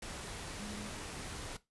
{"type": "tone in noise", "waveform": "sine", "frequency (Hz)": 207.7, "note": "G#3", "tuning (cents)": 0, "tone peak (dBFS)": -44, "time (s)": [0.6, 0.89], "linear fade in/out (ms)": 5, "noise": "pink", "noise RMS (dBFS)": -44, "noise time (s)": [0.02, 1.57], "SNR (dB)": -3, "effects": ["noise-tail reverb RT60 0.2 s tail -17 dB re dry", "resampled to 24000 Hz"]}